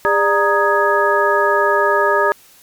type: tone cluster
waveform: sine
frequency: 405.5 / 593 / 936 / 1245 / 1668 Hz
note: G#4 / D5 / A#5 / D#6 / G#6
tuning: -41 / +17 / +7 / +1 / +7 cents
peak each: -18 dBFS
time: 0.05-2.32 s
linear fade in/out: 0 ms
effects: white hiss -47 dBFS RMS until 2.62 s + MP3 96 kbps